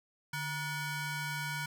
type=ring-modulated tone; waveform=25% pulse; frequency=802 Hz; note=G5; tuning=39 cents sharp; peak=-28 dBFS; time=0.33-1.66 s; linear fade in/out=5 ms; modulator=654 Hz; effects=none